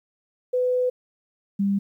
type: tone pair in turn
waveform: sine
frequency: 501 / 198.82 Hz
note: B4 / G3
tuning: +25 / +25 cents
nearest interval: octave + major third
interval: 1600 cents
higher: first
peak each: -19 dBFS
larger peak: neither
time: 0.53-0.9 / 1.59-1.79 s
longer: first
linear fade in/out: 10 ms
effects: 10-bit